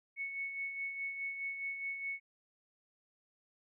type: tone with tremolo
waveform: sine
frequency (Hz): 2211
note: C#7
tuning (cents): -5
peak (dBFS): -35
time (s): 0.16-2.2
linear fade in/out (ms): 50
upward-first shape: sine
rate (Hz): 4.8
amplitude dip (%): 50
effects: none